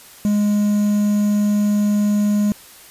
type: tone with quantisation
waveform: triangle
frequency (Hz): 207.3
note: G#3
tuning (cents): -3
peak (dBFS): -12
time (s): 0.25-2.52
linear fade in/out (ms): 0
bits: 6
effects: white hiss -43 dBFS RMS until 2.9 s + resampled to 32000 Hz